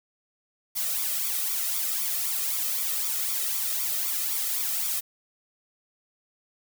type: noise with flanger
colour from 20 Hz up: blue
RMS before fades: -28 dBFS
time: 0.75-5.01 s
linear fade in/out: 20 ms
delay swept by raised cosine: 0.86 to 1.62 ms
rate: 3.9 Hz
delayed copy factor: +0.7
effects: none